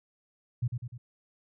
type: tone with echo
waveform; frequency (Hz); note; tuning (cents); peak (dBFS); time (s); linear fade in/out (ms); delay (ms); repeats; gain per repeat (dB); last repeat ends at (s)
sine; 120.9; B2; -36; -25; 0.62-0.68; 10; 100; 3; -5; 0.98
effects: none